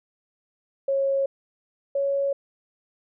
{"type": "tone pair in turn", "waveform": "sine", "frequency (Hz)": [547, 556.2], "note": ["C#5", "C#5"], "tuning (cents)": [-23, 6], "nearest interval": "unison", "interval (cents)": 29, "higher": "second", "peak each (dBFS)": [-20, -21], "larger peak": "first", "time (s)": [[0.88, 1.26], [1.95, 2.33]], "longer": "neither", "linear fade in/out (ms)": 5, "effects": []}